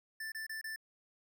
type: tone bursts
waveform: square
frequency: 1766 Hz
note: A6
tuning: 6 cents sharp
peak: -40 dBFS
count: 4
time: 0.2-0.761 s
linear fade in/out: 5 ms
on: 120 ms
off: 27 ms
effects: none